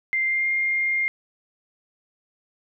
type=tone with pitch glide; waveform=sine; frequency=2093 to 2117 Hz; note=C7 to C7; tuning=0 to +20 cents; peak=-20 dBFS; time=0.13-1.08 s; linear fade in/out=0 ms; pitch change=+20 cents; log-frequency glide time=0.25-0.48 s; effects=none